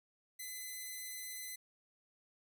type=tone; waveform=5% pulse; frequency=2023 Hz; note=B6; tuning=41 cents sharp; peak=-33 dBFS; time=0.39-1.56 s; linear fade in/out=10 ms; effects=none

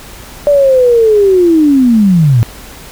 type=linear sweep; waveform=sine; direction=down; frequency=587.3 to 107.8 Hz; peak=-4 dBFS; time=0.47-2.43 s; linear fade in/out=0 ms; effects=added 51 Hz sine -37 dBFS peak until 2.91 s + pink hiss -32 dBFS RMS until 2.91 s

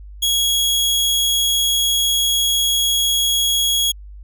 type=tone; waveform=sawtooth; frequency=3322 Hz; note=G#7; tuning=in tune; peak=-12 dBFS; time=0.22-3.92 s; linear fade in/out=10 ms; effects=added 50 Hz sine -34 dBFS peak until 4.23 s

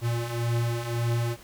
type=beating tone pair; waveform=square; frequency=116.54 / 118.34 Hz; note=A#2 / A#2; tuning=0 / +27 cents; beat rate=1.8 Hz; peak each=-32 / -27 dBFS; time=0.01-1.37 s; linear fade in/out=50 ms; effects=added 50 Hz sine -57 dBFS peak until 1.43 s + pink hiss -50 dBFS RMS until 1.43 s

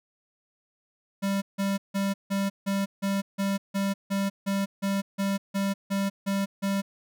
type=tone bursts; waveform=square; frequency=197.1 Hz; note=G3; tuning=10 cents sharp; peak=-25 dBFS; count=16; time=1.22-6.82 s; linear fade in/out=20 ms; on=200 ms; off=160 ms; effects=none

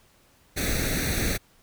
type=noise with comb filter; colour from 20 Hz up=pink; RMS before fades=-26 dBFS; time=0.56-1.38 s; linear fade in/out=20 ms; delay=0.49 ms; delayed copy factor=+0.8; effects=pink hiss -60 dBFS RMS until 1.62 s

